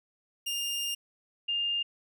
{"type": "tone pair in turn", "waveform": ["sawtooth", "sine"], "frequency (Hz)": [2811, 2811], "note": ["F7", "F7"], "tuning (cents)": [11, 11], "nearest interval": "unison", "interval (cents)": 0, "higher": "neither", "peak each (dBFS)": -27, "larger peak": "neither", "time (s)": [[0.46, 0.95], [1.48, 1.83]], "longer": "first", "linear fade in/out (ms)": 10, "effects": []}